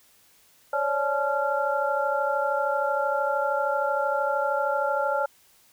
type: tone cluster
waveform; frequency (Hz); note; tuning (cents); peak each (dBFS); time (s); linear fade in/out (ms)
sine; 548 / 581 / 859 / 1381; C#5 / D5 / A5 / F6; -20 / -19 / -42 / -20; -28; 0.73-5.26; 5
effects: white hiss -59 dBFS RMS until 5.72 s